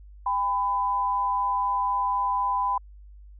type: tone pair together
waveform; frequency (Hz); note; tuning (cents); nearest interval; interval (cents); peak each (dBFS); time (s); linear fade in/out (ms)
sine; 802 / 1002; G5 / B5; +39 / +25; major third; 386; -29 / -23; 0.26-2.78; 5
effects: added 50 Hz sine -44 dBFS peak until 3.39 s